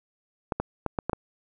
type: clicks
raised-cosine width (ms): 1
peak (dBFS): -12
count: 6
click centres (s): 0.522 / 0.6 / 0.863 / 0.988 / 1.096 / 1.132
effects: none